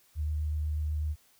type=tone with vibrato; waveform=sine; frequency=76.1 Hz; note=D#2; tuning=38 cents flat; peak=-28 dBFS; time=0.15-1.16 s; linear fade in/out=50 ms; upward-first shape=sine; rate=8.1 Hz; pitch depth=13 cents each way; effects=white hiss -64 dBFS RMS until 1.39 s